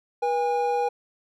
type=tone pair together; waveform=triangle; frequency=483.7 / 813.5 Hz; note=B4 / G#5; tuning=-36 / -36 cents; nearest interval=major sixth; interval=900 cents; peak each=-23 / -22 dBFS; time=0.22-0.89 s; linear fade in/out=10 ms; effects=none